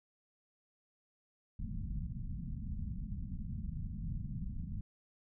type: low-pass noise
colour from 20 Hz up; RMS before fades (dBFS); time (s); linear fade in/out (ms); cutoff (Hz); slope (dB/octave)
pink; -40; 1.59-4.81; 5; 220; 48
effects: none